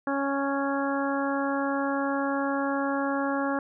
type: harmonic tone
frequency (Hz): 277.2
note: C#4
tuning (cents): 0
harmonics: 1 / 2 / 3 / 4 / 5 / 6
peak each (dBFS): -28 / -31 / -33 / -34 / -35 / -36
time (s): 0.07-3.59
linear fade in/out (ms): 2
effects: none